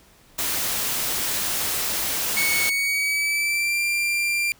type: noise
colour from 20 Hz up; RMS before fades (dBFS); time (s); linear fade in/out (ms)
white; -25; 0.38-2.7; 10
type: tone with pitch glide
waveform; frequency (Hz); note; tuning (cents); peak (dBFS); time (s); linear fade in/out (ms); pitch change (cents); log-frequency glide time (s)
40% pulse; 2217 to 2376; C#7 to D7; 0 to +20; -20; 2.37-4.52; 0; +120; 2.65-3.82
effects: pink hiss -54 dBFS RMS until 4.59 s